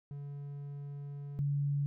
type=tone pair in turn; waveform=triangle / sine; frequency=142.5 / 142.5 Hz; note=C#3 / C#3; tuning=+48 / +48 cents; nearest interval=unison; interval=0 cents; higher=neither; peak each=-38 / -29 dBFS; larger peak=second; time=0.11-1.39 / 1.39-1.86 s; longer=first; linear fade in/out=0 ms; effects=none